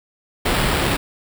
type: noise with sample-and-hold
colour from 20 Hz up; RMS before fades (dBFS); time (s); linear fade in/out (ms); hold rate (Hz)
pink; -19; 0.45-0.97; 10; 6300
effects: none